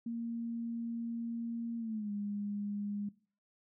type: tone with pitch glide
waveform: sine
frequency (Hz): 232.3 to 204.6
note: A#3 to G#3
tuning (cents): -6 to -26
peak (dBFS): -35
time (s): 0.06-3.09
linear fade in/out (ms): 5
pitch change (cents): -220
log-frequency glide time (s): 1.78-2.11
effects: noise-tail reverb RT60 0.4 s tail -19 dB re dry